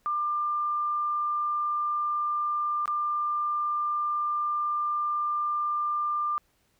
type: tone with dropouts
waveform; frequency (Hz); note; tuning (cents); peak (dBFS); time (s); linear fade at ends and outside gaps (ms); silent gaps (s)
sine; 1194; D6; +28; -25; 0.06-6.38; 0; 2.857-2.878
effects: pink hiss -69 dBFS RMS until 6.79 s